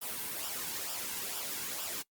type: noise with flanger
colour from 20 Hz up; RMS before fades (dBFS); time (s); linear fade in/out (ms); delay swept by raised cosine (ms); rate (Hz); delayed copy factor
white; -38; 0.01-2.03; 20; 0.47 to 1.67; 2.2; -0.55
effects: noise-tail reverb RT60 0.1 s tail -21 dB re dry + Opus 32 kbps